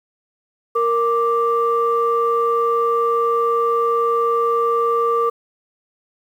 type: tone pair together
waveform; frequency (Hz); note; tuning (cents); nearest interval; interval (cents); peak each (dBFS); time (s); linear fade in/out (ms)
sine; 465.5 / 1174.7; A#4 / D6; -2 / 0; octave + major third; 1602; -17; 0.75-5.3; 10
effects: tanh soft clip ceiling -7 dBFS + 8-bit